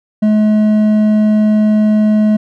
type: tone with hard clipping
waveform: triangle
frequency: 213.3 Hz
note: G#3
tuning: 46 cents sharp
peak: -9 dBFS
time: 0.22-2.37 s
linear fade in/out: 10 ms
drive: 9 dB
effects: none